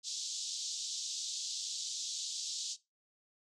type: band-pass noise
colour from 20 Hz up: white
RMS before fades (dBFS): -40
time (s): 0.03-2.77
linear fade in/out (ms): 50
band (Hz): 3400 to 7300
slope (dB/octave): 48
effects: noise-tail reverb RT60 0.2 s tail -17 dB re dry